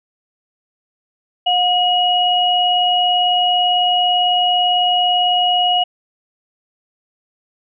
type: tone pair together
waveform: sine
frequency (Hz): 720 / 2898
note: F#5 / F#7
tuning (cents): -47 / -37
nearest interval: 2 octaves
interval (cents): 2410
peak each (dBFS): -15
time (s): 1.46-5.84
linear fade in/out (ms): 10
effects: none